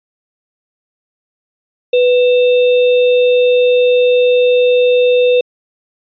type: tone with sample-and-hold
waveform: sine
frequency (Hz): 495.6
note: B4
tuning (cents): +6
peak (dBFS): -7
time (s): 1.93-5.41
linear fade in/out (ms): 5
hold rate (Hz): 3150
effects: resampled to 11025 Hz